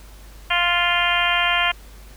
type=harmonic tone; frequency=349.2 Hz; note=F4; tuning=in tune; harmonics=2 / 3 / 4 / 5 / 6 / 7 / 8 / 9; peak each=-25 / -25 / -25 / -25 / -25 / -25 / -25 / -25 dBFS; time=0.5-1.72 s; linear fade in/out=10 ms; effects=added 50 Hz sine -40 dBFS peak until 2.16 s + pink hiss -48 dBFS RMS until 2.16 s